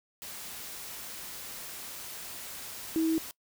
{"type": "tone in noise", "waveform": "sine", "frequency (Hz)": 322.4, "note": "E4", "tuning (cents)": -38, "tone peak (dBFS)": -24, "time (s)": [2.96, 3.18], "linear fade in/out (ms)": 0, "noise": "white", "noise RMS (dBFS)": -42, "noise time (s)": [0.22, 3.31], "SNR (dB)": 15, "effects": ["noise-tail reverb RT60 0.1 s tail -22 dB re dry"]}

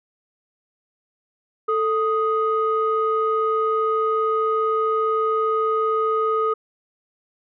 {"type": "tone pair together", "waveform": "sine", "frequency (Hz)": [441.2, 1247.9], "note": ["A4", "D#6"], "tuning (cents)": [5, 5], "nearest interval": "octave + tritone", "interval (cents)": 1800, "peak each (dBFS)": -20, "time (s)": [1.68, 6.54], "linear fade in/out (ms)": 10, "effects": ["tanh soft clip ceiling -11 dBFS"]}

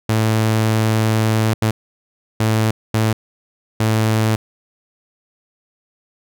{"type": "tone bursts at uneven times", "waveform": "sawtooth", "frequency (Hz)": 110, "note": "A2", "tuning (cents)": 0, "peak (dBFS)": -10, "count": 5, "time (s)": [[0.09, 1.54], [1.62, 1.71], [2.4, 2.71], [2.94, 3.13], [3.8, 4.36]], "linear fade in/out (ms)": 5, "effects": []}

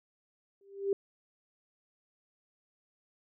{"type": "tone with exponential growth", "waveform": "sine", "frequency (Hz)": 395.6, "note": "G4", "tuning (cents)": 16, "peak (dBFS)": -23, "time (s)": [0.61, 0.93], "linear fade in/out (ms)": 2, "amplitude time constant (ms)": 69, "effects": []}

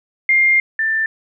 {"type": "tone pair in turn", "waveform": "sine", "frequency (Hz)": [2114, 1777.7], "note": ["C7", "A6"], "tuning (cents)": [17, 17], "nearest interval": "minor third", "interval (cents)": 300, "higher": "first", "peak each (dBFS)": [-10, -15], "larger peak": "first", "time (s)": [[0.29, 0.6], [0.79, 1.06]], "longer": "first", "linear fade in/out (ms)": 2, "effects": []}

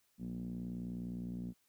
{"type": "tone with low-pass filter", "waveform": "5% pulse", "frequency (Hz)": 59.7, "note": "A#1", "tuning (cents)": 42, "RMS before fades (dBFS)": -42, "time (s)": [0.18, 1.54], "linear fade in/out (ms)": 50, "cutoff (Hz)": 210, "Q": 6.7, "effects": ["white hiss -75 dBFS RMS until 1.68 s"]}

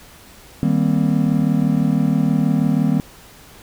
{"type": "chord", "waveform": "triangle", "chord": "C minor seventh", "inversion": "first", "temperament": "just", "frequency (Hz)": [156.98, 196.22, 235.5, 261.6], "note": ["Eb3", "G3", "Bb3", "C4"], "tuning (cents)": [16, 2, 18, 0], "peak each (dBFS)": [-17, -18, -18, -19], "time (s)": [0.63, 3], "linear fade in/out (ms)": 0, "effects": ["pink hiss -44 dBFS RMS until 3.62 s"]}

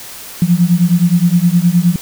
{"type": "beating tone pair", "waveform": "sine", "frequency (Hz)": [169.7, 179.3], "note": ["F3", "F3"], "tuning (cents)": [-49, 46], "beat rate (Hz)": 9.6, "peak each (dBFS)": -11, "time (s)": [0.42, 1.96], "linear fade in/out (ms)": 2, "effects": ["white hiss -31 dBFS RMS until 2.01 s"]}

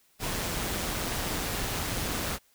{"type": "noise with amplitude modulation", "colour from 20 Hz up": "pink", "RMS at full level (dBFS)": -30, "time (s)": [0.19, 2.39], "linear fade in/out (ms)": 50, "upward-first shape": "sine", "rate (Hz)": 176, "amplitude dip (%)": 35, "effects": ["white hiss -65 dBFS RMS until 2.54 s"]}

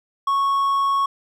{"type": "tone", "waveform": "triangle", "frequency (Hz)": 1105, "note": "C#6", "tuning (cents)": -6, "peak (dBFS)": -15, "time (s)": [0.27, 1.06], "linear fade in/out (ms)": 5, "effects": []}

